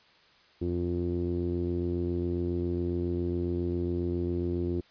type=tone with low-pass filter; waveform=sawtooth; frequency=87.31 Hz; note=F2; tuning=in tune; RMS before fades=-30 dBFS; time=0.61-4.81 s; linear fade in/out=10 ms; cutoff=340 Hz; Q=5.2; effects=white hiss -60 dBFS RMS until 4.9 s + resampled to 11025 Hz